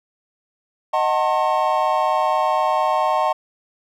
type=chord; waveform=triangle; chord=D# diminished seventh; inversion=none; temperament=just; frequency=622.3 / 746.7 / 896 / 1075.3 Hz; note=D#5 / F#5 / A5 / C6; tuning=0 / +16 / +31 / +47 cents; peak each=-20 dBFS; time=0.93-3.33 s; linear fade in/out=10 ms; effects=none